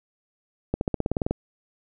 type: accelerating click train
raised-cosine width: 2 ms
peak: -10 dBFS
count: 11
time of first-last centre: 0.74-1.31 s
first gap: 71 ms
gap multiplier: 0.95
effects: none